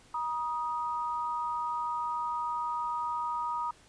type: tone pair together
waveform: sine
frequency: 953.3 / 1244.5 Hz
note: A#5 / D#6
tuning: +39 / 0 cents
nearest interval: perfect fourth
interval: 461 cents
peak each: -32 / -34 dBFS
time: 0.14-3.71 s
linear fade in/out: 5 ms
effects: pink hiss -59 dBFS RMS until 3.88 s + resampled to 22050 Hz